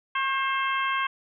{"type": "harmonic tone with a mistuned harmonic", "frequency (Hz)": 531, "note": "C5", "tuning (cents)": 25, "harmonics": [2, 3, 4, 5, 6], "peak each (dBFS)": [-26, -30, -32, -34, -36], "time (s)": [0.15, 1.07], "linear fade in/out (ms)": 5, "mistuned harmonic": 2, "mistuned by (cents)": 34, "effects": []}